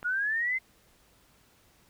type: click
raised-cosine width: 0.5 ms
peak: -26 dBFS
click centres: 0.029 s
type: linear sweep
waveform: sine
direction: up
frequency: 1418 to 2093 Hz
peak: -26 dBFS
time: 0.04-0.59 s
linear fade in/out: 20 ms
effects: pink hiss -63 dBFS RMS until 1.89 s